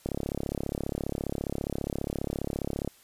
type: click train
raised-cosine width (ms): 2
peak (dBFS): -17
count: 99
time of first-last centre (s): 0.06-2.876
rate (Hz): 34.8
effects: white hiss -58 dBFS RMS until 3.03 s + resampled to 32000 Hz